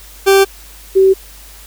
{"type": "tone pair in turn", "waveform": ["40% pulse", "sine"], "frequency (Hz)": [390.6, 383.4], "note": ["G4", "G4"], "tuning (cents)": [-6, -38], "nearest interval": "unison", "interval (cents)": 32, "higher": "first", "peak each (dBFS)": -5, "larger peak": "neither", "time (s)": [[0.26, 0.45], [0.95, 1.14]], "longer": "neither", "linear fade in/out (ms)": 20, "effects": ["added 50 Hz sine -38 dBFS peak until 1.66 s", "white hiss -39 dBFS RMS until 1.66 s"]}